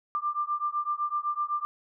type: beating tone pair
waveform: sine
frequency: 1185 / 1192.9 Hz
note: D6 / D6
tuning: +15 / +27 cents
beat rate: 7.9 Hz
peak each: -30 / -30 dBFS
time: 0.15-1.65 s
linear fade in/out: 0 ms
effects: none